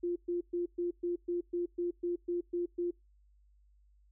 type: tone bursts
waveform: sine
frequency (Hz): 349.2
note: F4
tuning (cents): 0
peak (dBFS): -30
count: 12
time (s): 0.03-2.91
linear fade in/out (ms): 10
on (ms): 130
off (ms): 120
effects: noise-tail reverb RT60 0.2 s tail -24 dB re dry + added 50 Hz sine -62 dBFS peak until 4.11 s